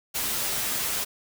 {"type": "noise with comb filter", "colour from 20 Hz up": "white", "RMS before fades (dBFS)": -28, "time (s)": [0.14, 1.05], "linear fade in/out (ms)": 20, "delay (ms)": 11, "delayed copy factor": -0.55, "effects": []}